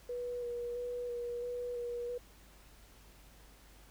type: tone with vibrato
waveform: sine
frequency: 484 Hz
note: B4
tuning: 35 cents flat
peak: -36 dBFS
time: 0.09-2.18 s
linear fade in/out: 5 ms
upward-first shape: square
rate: 1.5 Hz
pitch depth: 15 cents each way
effects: added 50 Hz sine -59 dBFS peak until 3.9 s + pink hiss -61 dBFS RMS until 3.9 s